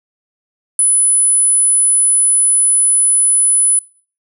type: tone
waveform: sine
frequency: 10000 Hz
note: D#9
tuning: 8 cents sharp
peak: -7 dBFS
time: 0.79-3.79 s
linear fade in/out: 2 ms
effects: noise-tail reverb RT60 0.4 s tail -19 dB re dry + tanh soft clip ceiling -4 dBFS